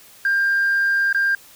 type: tone with dropouts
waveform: sine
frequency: 1596 Hz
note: G6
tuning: 31 cents sharp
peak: -14 dBFS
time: 0.25-1.35 s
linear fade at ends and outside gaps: 2 ms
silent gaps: 1.128-1.147 s
effects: tanh soft clip ceiling -13 dBFS + white hiss -47 dBFS RMS until 1.55 s